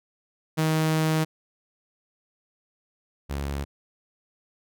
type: tone pair in turn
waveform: sawtooth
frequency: 157.8 / 70.29 Hz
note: D#3 / C#2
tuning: +25 / +25 cents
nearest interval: octave + major second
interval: 1400 cents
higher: first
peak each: -17 / -24 dBFS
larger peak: first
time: 0.57-1.25 / 3.29-3.65 s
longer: first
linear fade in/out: 20 ms
effects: none